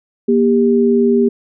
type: tone pair together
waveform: sine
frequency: 237.2 / 398.9 Hz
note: A#3 / G4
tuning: +30 / +30 cents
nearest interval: major sixth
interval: 900 cents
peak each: -12 dBFS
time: 0.28-1.29 s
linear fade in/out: 10 ms
effects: none